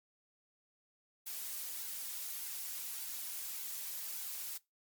blue noise with flanger, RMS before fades -42 dBFS, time 1.26-4.58 s, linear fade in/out 10 ms, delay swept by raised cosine 1.6 to 4.6 ms, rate 1.7 Hz, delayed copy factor -0.5, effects noise-tail reverb RT60 0.2 s tail -21 dB re dry + MP3 96 kbps

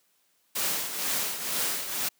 white noise with tremolo, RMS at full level -27 dBFS, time 0.55-2.09 s, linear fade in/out 10 ms, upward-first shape triangle, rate 2.1 Hz, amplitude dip 65%, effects white hiss -69 dBFS RMS until 2.19 s + high-pass 150 Hz 12 dB/octave

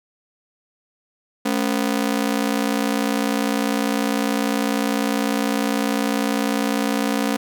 sawtooth ring-modulated tone, 246.9 Hz, B3, in tune, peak -12 dBFS, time 1.45-7.37 s, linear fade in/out 10 ms, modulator 30 Hz, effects none

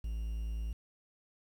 triangle tone with quantisation, 55 Hz, A1, in tune, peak -32 dBFS, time 0.04-0.73 s, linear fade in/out 5 ms, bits 10, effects none

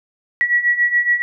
sine beating tone pair, 1926 / 1933.1 Hz, B6 / B6, -44 / -38 cents, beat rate 7.1 Hz, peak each -19 / -15 dBFS, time 0.41-1.22 s, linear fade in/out 0 ms, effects none

